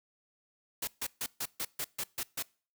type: noise bursts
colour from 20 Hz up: white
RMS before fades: -35 dBFS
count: 9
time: 0.82-2.426 s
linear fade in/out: 5 ms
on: 54 ms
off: 140 ms
effects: noise-tail reverb RT60 0.4 s tail -24 dB re dry